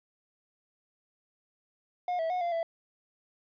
triangle tone with pitch steps, 717 / 652 / 727 / 691 / 665 Hz, F5 / E5 / F#5 / F5 / E5, +45 / -19 / -31 / -19 / +15 cents, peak -26 dBFS, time 2.08-2.63 s, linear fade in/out 2 ms, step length 110 ms, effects resampled to 11025 Hz + 11-bit

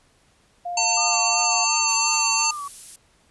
sine tone with pitch glide, 703 to 712 Hz, F5 to F5, +11 to +33 cents, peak -26 dBFS, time 0.65-1.65 s, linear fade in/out 10 ms, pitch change +22 cents, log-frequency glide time 1.35-1.41 s
harmonic tone, 901 Hz, A5, 41 cents sharp, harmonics 1 / 3 / 5 / 7 / 8, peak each -25 / -25 / -25 / -25 / -25 dBFS, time 0.77-2.51 s, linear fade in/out 5 ms
sine tone with vibrato, 1174.7 Hz, D6, in tune, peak -29 dBFS, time 0.97-2.68 s, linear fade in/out 5 ms, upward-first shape sine, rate 2.8 Hz, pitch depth 68 cents each way
violet noise, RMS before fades -35 dBFS, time 1.88-2.96 s, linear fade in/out 5 ms
effects pink hiss -60 dBFS RMS until 3.3 s + resampled to 24000 Hz

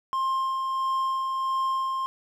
triangle tone with tremolo, 1059 Hz, C6, 21 cents sharp, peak -21 dBFS, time 0.13-2.06 s, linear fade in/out 0 ms, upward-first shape sine, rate 1.5 Hz, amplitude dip 30%, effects none

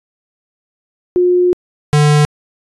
sine / square tone pair in turn, 358.3 / 148.57 Hz, F4 / D3, +44 / +20 cents, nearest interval octave + minor third, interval 1524 cents, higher first, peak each -8 dBFS, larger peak neither, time 1.16-1.53 / 1.93-2.25 s, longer first, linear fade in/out 0 ms, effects resampled to 24000 Hz

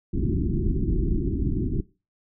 pink low-pass noise, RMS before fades -24 dBFS, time 0.13-1.81 s, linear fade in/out 10 ms, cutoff 380 Hz, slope 96 dB/octave, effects noise-tail reverb RT60 0.3 s tail -20 dB re dry

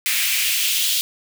white noise with high-pass filter sweep, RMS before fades -20 dBFS, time 0.06-1.01 s, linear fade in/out 0 ms, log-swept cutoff 2100 to 3400 Hz, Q 2.8, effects none

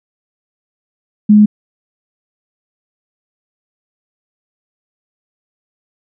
sine tone, 210 Hz, G#3, 19 cents sharp, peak -3 dBFS, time 1.29-1.46 s, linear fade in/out 10 ms, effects none

